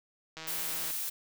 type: click train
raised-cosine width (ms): 0.2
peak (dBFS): -25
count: 87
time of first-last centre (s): 0.37-0.907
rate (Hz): 160
type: noise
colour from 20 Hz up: blue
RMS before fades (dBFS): -35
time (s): 0.47-1.1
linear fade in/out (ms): 10
effects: none